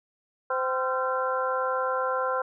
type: harmonic tone with a mistuned harmonic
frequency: 258.4 Hz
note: C4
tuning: 21 cents flat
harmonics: 2 / 3 / 4 / 5 / 6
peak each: -28 / -34 / -30 / -30 / -39 dBFS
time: 0.5-2.42 s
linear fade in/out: 5 ms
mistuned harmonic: 5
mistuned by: +94 cents
effects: none